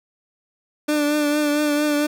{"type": "tone with vibrato", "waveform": "30% pulse", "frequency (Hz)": 296.2, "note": "D4", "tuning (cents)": 15, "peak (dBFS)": -15, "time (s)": [0.88, 2.07], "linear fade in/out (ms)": 10, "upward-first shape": "triangle", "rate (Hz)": 4.4, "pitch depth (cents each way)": 35, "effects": []}